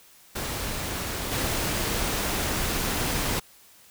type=noise with level steps; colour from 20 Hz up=pink; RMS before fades=-31 / -27 dBFS; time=0.35-3.4 s; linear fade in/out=10 ms; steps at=1.31 s; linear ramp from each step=20 ms; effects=white hiss -54 dBFS RMS until 3.9 s